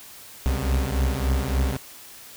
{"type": "beating tone pair", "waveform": "40% pulse", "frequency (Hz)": [64.4, 67.9], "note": ["C2", "C#2"], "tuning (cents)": [-27, -35], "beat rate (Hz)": 3.5, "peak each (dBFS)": [-23, -23], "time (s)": [0.46, 1.77], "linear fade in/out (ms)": 0, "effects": ["white hiss -44 dBFS RMS until 2.36 s"]}